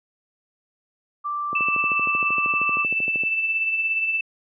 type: tone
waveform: sine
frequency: 1174.7 Hz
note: D6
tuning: in tune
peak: -24 dBFS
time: 1.24-2.85 s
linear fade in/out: 20 ms
type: click train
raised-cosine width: 2 ms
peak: -20 dBFS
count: 23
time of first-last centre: 1.53-3.235 s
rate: 12.9 Hz
type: tone with tremolo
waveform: sine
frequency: 2648 Hz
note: E7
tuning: 7 cents sharp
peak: -18 dBFS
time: 1.55-4.21 s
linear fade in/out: 5 ms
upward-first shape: triangle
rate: 17 Hz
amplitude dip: 50%
effects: high-pass 150 Hz 12 dB/octave